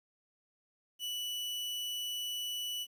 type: tone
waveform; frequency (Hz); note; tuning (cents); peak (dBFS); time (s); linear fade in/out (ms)
40% pulse; 2960; F#7; 0; -35; 0.99-2.87; 50
effects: 11-bit